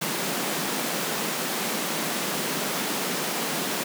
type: high-pass noise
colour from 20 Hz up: pink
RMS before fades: -28 dBFS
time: 0.01-3.84 s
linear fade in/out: 10 ms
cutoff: 160 Hz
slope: 48 dB/octave
effects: none